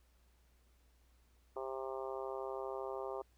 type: harmonic tone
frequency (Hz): 132.6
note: C3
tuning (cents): +23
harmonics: 3 / 4 / 5 / 6 / 7 / 8 / 9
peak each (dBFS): -43 / -45 / -47 / -49 / -50 / -51 / -52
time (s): 1.56-3.22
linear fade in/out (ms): 5
effects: added 60 Hz sine -67 dBFS peak until 3.37 s + pink hiss -75 dBFS RMS until 3.37 s